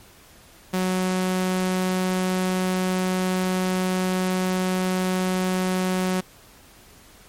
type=tone; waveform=sawtooth; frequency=184.9 Hz; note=F#3; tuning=1 cent flat; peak=-17 dBFS; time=0.73-6.21 s; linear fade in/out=10 ms; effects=pink hiss -50 dBFS RMS until 7.28 s + MP3 64 kbps

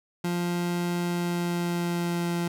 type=tone with pitch glide; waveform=30% pulse; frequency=174.61 to 172.21 Hz; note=F3 to F3; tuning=0 to -24 cents; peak=-23 dBFS; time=0.24-2.48 s; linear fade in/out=5 ms; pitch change=-24 cents; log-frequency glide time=0.99-2.36 s; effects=none

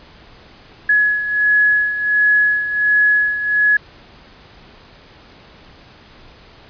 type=beating tone pair; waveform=sine; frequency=1689 / 1690.4 Hz; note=G#6 / G#6; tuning=+29 / +30 cents; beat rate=1.4 Hz; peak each=-13 / -19 dBFS; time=0.89-3.77 s; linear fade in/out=5 ms; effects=pink hiss -44 dBFS RMS until 6.69 s + resampled to 11025 Hz

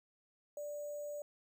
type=tone with sample-and-hold; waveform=sine; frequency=587.3 Hz; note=D5; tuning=in tune; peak=-40 dBFS; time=0.57-1.22 s; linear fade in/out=2 ms; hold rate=7350 Hz; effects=none

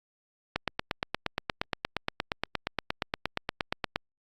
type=click train; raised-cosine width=0.3 ms; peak=-11 dBFS; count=30; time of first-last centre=0.56-3.96 s; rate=8.53 Hz; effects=Opus 48 kbps

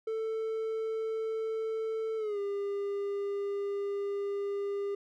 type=tone with pitch glide; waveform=triangle; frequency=443.4 to 401.9 Hz; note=A4 to G4; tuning=+13 to +43 cents; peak=-29 dBFS; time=0.07-4.95 s; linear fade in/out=5 ms; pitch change=-170 cents; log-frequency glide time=2.17-2.39 s; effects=none

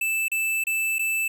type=tone with dropouts; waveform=square; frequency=2640 Hz; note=E7; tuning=2 cents sharp; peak=-23 dBFS; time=0.01-1.28 s; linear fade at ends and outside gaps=5 ms; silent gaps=0.283-0.316 / 0.639-0.668 / 0.985-0.992 s; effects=none

